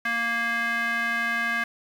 square tone with band-pass filter, 233 Hz, A#3, 1 cent flat, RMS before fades -26 dBFS, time 0.05-1.64 s, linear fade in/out 5 ms, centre 1800 Hz, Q 4.5, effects 8-bit

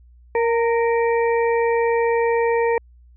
harmonic tone with a mistuned harmonic, 466.2 Hz, A#4, in tune, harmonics 1 / 2 / 4 / 5, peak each -17 / -23 / -29 / -31 dBFS, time 0.35-2.78 s, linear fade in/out 2 ms, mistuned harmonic 2, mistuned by -27 cents, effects added 60 Hz sine -46 dBFS peak until 3.16 s

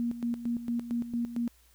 sine tone with tremolo, 236.7 Hz, A#3, 27 cents sharp, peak -27 dBFS, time 0-1.48 s, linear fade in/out 0 ms, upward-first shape square, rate 4.4 Hz, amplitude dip 70%, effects added 60 Hz sine -62 dBFS peak until 1.74 s + white hiss -64 dBFS RMS until 1.74 s

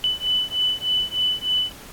sine beating tone pair, 2991 / 2994.3 Hz, F#7 / F#7, +18 / +20 cents, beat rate 3.3 Hz, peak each -23 dBFS, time 0.04-1.72 s, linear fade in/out 0 ms, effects pink hiss -42 dBFS RMS until 1.92 s + AAC 64 kbps

